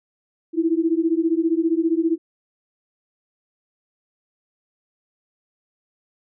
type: beating tone pair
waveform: sine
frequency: 321.1 / 336.1 Hz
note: E4 / E4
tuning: -45 / +34 cents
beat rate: 15 Hz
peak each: -20 dBFS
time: 0.53-2.18 s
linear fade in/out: 50 ms
effects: none